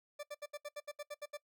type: tone bursts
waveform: 40% pulse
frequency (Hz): 587.3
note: D5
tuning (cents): 0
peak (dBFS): -40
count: 11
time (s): 0.19-1.373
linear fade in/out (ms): 10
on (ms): 43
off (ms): 71
effects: noise-tail reverb RT60 0.1 s tail -20 dB re dry